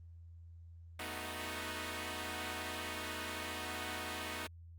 5% pulse chord, B dominant seventh, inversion third, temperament equal, 220 / 246.9 / 311.1 / 370 Hz, A3 / B3 / D#4 / F#4, 0 / 0 / 0 / 0 cents, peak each -36 / -35 / -32 / -36 dBFS, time 0.99-4.47 s, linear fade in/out 5 ms, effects added 84 Hz sine -51 dBFS peak until 4.78 s + Opus 24 kbps

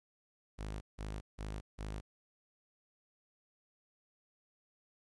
sawtooth tone bursts, 52.2 Hz, G#1, 10 cents sharp, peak -36 dBFS, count 4, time 0.58-2.01 s, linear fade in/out 20 ms, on 230 ms, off 170 ms, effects resampled to 24000 Hz + 13-bit

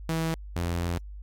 sawtooth tone pair in turn, 162.5 / 86.08 Hz, E3 / F2, -24 / -25 cents, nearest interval major seventh, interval 1101 cents, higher first, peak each -22 / -23 dBFS, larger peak first, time 0.09-0.34 / 0.56-0.98 s, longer second, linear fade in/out 0 ms, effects added 50 Hz sine -38 dBFS peak until 1.22 s + AAC 64 kbps

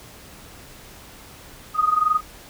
sine tone with amplitude modulation, 1244.5 Hz, D#6, in tune, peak -13 dBFS, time 1.74-2.21 s, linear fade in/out 50 ms, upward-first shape sine, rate 22 Hz, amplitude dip 80%, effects pink hiss -44 dBFS RMS until 2.49 s

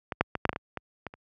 clicks, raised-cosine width 0.5 ms, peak -15 / -6 / -14 / -7 / -8 / -21 / -17 / -18 / -20 / -29 dBFS, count 10, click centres 0.122 / 0.21 / 0.353 / 0.453 / 0.493 / 0.53 / 0.561 / 0.773 / 1.067 / 1.139 s, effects high-pass 60 Hz 12 dB/octave

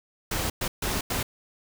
pink noise bursts at uneven times, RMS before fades -28 dBFS, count 4, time 0.31-0.5 / 0.61-0.68 / 0.82-1.01 / 1.1-1.23 s, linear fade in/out 5 ms, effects none

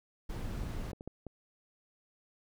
brown noise, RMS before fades -38 dBFS, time 0.29-0.92 s, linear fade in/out 10 ms
clicks, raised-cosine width 2 ms, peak -29 / -31 / -27 / -29 dBFS, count 4, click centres 0.932 / 1.009 / 1.076 / 1.267 s
effects none

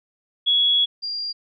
sine tone pair in turn, 3356 / 4782 Hz, G#7 / D8, +17 / +30 cents, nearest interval tritone, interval 613 cents, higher second, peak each -15 / -25 dBFS, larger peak first, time 0.46-0.86 / 1.02-1.33 s, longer first, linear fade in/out 20 ms, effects none

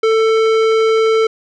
sine tone with tanh clipping, 444.2 Hz, A4, 16 cents sharp, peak -12 dBFS, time 0.03-1.27 s, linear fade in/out 5 ms, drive 17 dB, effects none

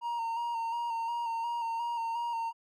triangle tone with vibrato, 930 Hz, A#5, 4 cents flat, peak -29 dBFS, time 0.01-2.53 s, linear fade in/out 50 ms, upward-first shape square, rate 2.8 Hz, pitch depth 27 cents each way, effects none

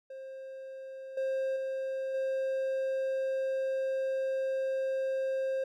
triangle tone with level steps, 531 Hz, C5, 25 cents sharp, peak -39 / -27 / -30 / -27 dBFS, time 0.1-5.64 s, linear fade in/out 5 ms, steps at 1.17 / 1.56 / 2.14 s, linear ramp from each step 5 ms, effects none

